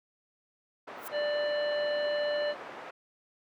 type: band-pass noise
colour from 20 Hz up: pink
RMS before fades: -44 dBFS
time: 0.87-2.91 s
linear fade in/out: 10 ms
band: 490 to 1600 Hz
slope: 12 dB/octave
type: noise with exponential growth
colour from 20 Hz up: violet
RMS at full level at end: -37 dBFS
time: 0.96-1.08 s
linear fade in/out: 5 ms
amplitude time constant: 26 ms
type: harmonic tone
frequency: 590 Hz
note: D5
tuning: 8 cents sharp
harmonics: 1 / 3 / 5 / 7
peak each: -28 / -38 / -42 / -45 dBFS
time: 1.11-2.55 s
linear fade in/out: 50 ms
effects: none